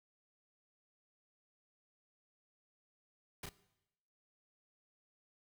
pink noise with echo, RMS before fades -44 dBFS, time 3.43-3.46 s, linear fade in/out 5 ms, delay 32 ms, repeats 1, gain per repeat -3 dB, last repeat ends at 3.492 s, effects noise-tail reverb RT60 0.9 s tail -18 dB re dry

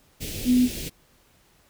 pink band-stop noise, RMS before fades -33 dBFS, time 0.2-0.9 s, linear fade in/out 20 ms, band 490 to 2400 Hz, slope 24 dB/octave
sine tone, 249.3 Hz, B3, 16 cents sharp, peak -15 dBFS, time 0.45-0.69 s, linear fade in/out 50 ms
effects pink hiss -60 dBFS RMS until 1.69 s

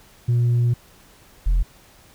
sine tone pair in turn, 120 / 42.43 Hz, B2 / F1, -49 / -49 cents, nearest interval octave + tritone, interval 1800 cents, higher first, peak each -13 / -12 dBFS, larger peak second, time 0.28-0.74 / 1.46-1.63 s, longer first, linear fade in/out 10 ms, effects tanh soft clip ceiling -14 dBFS + pink hiss -51 dBFS RMS until 2.14 s

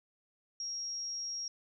sine tone, 5600 Hz, F8, 4 cents sharp, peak -36 dBFS, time 0.6-1.48 s, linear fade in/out 2 ms, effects none

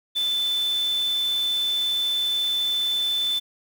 sine tone in noise, 3520 Hz, A7, in tune, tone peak -21 dBFS, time 0.15-3.4 s, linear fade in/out 20 ms, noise white, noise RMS -39 dBFS, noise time 0.15-3.4 s, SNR +15 dB, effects none

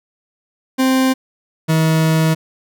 40% pulse tone pair in turn, 261.6 / 159.69 Hz, C4 / D#3, 0 / +45 cents, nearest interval major sixth, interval 855 cents, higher first, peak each -11 dBFS, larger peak neither, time 0.78-1.14 / 1.68-2.35 s, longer second, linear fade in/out 20 ms, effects none

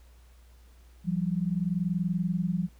sine tone pair together, 169.68 / 190.2 Hz, F3 / F#3, -50 / +48 cents, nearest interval major second, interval 198 cents, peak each -28 / -29 dBFS, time 1.04-2.69 s, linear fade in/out 50 ms, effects added 60 Hz sine -52 dBFS peak until 2.79 s + pink hiss -64 dBFS RMS until 2.79 s

